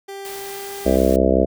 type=tone with pitch glide; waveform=30% pulse; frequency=394.1 to 398.2 Hz; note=G4 to G4; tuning=+9 to +27 cents; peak=-28 dBFS; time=0.08-0.97 s; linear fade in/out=10 ms; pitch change=+18 cents; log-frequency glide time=0.24-0.74 s
type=noise; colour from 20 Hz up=white; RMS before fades=-36 dBFS; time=0.25-1.16 s; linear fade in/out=0 ms
type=harmonic tone; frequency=65.41 Hz; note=C2; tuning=in tune; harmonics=1 / 3 / 4 / 5 / 6 / 7 / 8 / 9 / 10; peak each=-22 / -22 / -22 / -22 / -22 / -22 / -22 / -22 / -22 dBFS; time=0.85-1.46 s; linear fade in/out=20 ms
effects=none